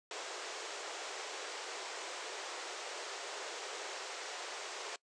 pink band-pass noise, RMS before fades -44 dBFS, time 0.11-4.96 s, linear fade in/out 2 ms, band 380 to 8000 Hz, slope 48 dB/octave, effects noise-tail reverb RT60 0.1 s tail -22 dB re dry + resampled to 22050 Hz

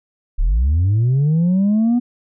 sine linear sweep, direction up, 31 to 246.9 Hz, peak -10 dBFS, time 0.38-2 s, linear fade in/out 20 ms, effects tanh soft clip ceiling -11 dBFS

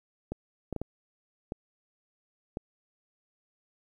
clicks, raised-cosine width 2 ms, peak -20 dBFS, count 6, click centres 0.32 / 0.727 / 0.763 / 0.816 / 1.521 / 2.571 s, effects 10-bit

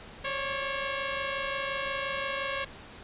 10% pulse tone pair together, 544 / 569.7 Hz, C#5 / C#5, -33 / +47 cents, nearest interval minor second, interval 80 cents, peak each -23 / -28 dBFS, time 0.24-2.65 s, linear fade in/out 10 ms, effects pink hiss -47 dBFS RMS until 3.03 s + resampled to 8000 Hz

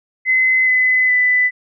sine tone with pitch steps, 2042 / 2019 / 1995.4 Hz, C7 / B6 / B6, -43 / +38 / +17 cents, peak -11 dBFS, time 0.25-1.51 s, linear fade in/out 50 ms, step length 420 ms, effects none

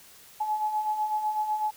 sine beating tone pair, 847 / 855 Hz, G#5 / A5, +34 / -50 cents, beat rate 8 Hz, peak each -34 / -26 dBFS, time 0.4-1.71 s, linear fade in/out 10 ms, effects white hiss -52 dBFS RMS until 1.76 s

